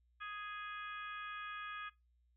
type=harmonic tone; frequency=415.3 Hz; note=G#4; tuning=in tune; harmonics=3 / 4 / 5 / 6 / 7 / 8; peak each=-46 / -47 / -59 / -52 / -63 / -56 dBFS; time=0.2-1.9 s; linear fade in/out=20 ms; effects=noise-tail reverb RT60 0.2 s tail -19 dB re dry + added 60 Hz sine -70 dBFS peak until 2.36 s